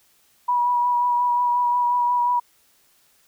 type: tone with vibrato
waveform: sine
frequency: 972 Hz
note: B5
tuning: 28 cents flat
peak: -17 dBFS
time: 0.48-2.4 s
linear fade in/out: 10 ms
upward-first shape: sine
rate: 5.6 Hz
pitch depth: 19 cents each way
effects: white hiss -60 dBFS RMS until 3.27 s